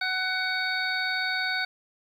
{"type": "harmonic tone", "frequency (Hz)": 747, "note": "F#5", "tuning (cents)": 16, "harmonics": [1, 2, 3, 5, 6], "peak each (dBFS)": [-35, -28, -32, -35, -34], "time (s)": [0.01, 1.65], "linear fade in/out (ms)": 5, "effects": ["9-bit"]}